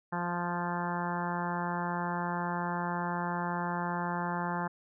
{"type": "harmonic tone with a mistuned harmonic", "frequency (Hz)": 174.5, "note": "F3", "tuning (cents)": -1, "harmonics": [1, 2, 3, 4, 5, 6, 7, 8, 9, 10], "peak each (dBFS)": [-35, -42, -44, -41, -36, -39, -44, -43, -43, -45], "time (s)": [0.12, 4.68], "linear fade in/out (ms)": 10, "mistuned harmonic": 2, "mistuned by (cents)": 16, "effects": []}